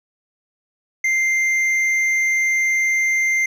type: tone with hard clipping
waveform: sine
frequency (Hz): 2093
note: C7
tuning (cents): 0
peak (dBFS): -17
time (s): 1.04-3.46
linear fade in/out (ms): 5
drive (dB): 5
effects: none